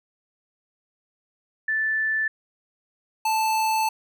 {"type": "tone pair in turn", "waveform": ["sine", "square"], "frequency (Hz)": [1757, 878.5], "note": ["A6", "A5"], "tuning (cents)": [-3, -3], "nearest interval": "octave", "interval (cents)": 1200, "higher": "first", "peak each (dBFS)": -21, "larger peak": "neither", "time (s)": [[1.68, 2.28], [3.25, 3.89]], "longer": "second", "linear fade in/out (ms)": 5, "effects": []}